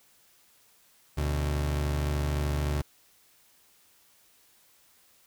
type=tone pair together; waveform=30% pulse; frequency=73.42 / 123.48 Hz; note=D2 / B2; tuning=0 / 0 cents; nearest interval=major sixth; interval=900 cents; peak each=-24 / -35 dBFS; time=1.17-2.82 s; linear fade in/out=10 ms; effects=white hiss -62 dBFS RMS until 5.26 s